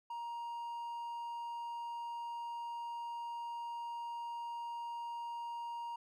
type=tone; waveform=triangle; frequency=940 Hz; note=A#5; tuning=14 cents sharp; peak=-38 dBFS; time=0.1-5.96 s; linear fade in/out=5 ms; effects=none